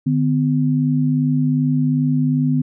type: tone pair together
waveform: sine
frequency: 150.5 / 253.1 Hz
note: D3 / B3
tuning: +43 / +43 cents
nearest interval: major sixth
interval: 900 cents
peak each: -17 dBFS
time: 0.06-2.62 s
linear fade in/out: 10 ms
effects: none